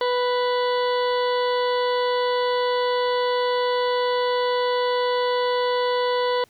harmonic tone, 493.9 Hz, B4, in tune, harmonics 1 / 2 / 3 / 4 / 6 / 7 / 8 / 9, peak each -21 / -25 / -35 / -34 / -36 / -36 / -39 / -38 dBFS, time 0.01-6.44 s, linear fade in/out 2 ms, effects pink hiss -58 dBFS RMS until 6.49 s

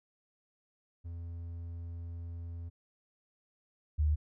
triangle / sine tone pair in turn, 84.9 / 75.64 Hz, F2 / D#2, -48 / -48 cents, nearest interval major second, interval 200 cents, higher first, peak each -37 / -25 dBFS, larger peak second, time 1.04-2.7 / 3.98-4.16 s, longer first, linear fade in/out 20 ms, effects none

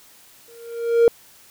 triangle tone with exponential growth, 466.2 Hz, A#4, in tune, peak -5 dBFS, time 0.48-1.08 s, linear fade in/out 1 ms, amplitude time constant 130 ms, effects tanh soft clip ceiling -5 dBFS + white hiss -50 dBFS RMS until 1.5 s

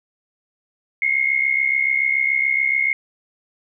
sine tone pair together, 2118 / 2185 Hz, C7 / C#7, +21 / -26 cents, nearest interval minor second, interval 53 cents, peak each -19 dBFS, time 1.02-2.93 s, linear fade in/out 2 ms, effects none

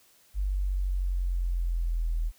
sine exponential sweep, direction down, 49 to 40.27 Hz, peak -25 dBFS, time 0.34-2.32 s, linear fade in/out 50 ms, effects white hiss -61 dBFS RMS until 2.38 s

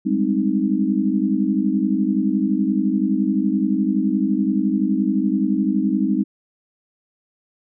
sine chord, Ab major seventh, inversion third, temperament equal, 196 / 207.7 / 261.6 / 311.1 Hz, G3 / Ab3 / C4 / Eb4, 0 / 0 / 0 / 0 cents, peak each -22 dBFS, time 0.05-6.24 s, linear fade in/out 20 ms, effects none

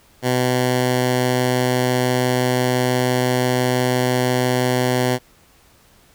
10% pulse tone, 125.9 Hz, B2, 34 cents sharp, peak -8 dBFS, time 0.22-5.19 s, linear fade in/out 50 ms, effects pink hiss -53 dBFS RMS until 6.14 s

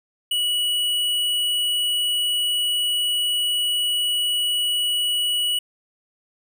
sine tone with tanh clipping, 2932 Hz, F#7, 16 cents flat, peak -21 dBFS, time 0.31-5.59 s, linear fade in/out 5 ms, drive 14 dB, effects none

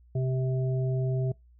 harmonic tone, 130 Hz, C3, 11 cents flat, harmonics 1 / 3 / 5, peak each -25 / -35 / -39 dBFS, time 0.15-1.32 s, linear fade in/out 5 ms, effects noise-tail reverb RT60 0.2 s tail -25 dB re dry + added 60 Hz sine -54 dBFS peak until 1.59 s

